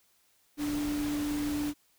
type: tone in noise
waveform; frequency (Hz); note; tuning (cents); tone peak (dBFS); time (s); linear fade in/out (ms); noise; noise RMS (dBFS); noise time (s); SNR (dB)
sine; 293.9; D4; +1; -29; 0.57-1.74; 50; pink; -40; 0.57-1.74; +8
effects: white hiss -68 dBFS RMS until 1.98 s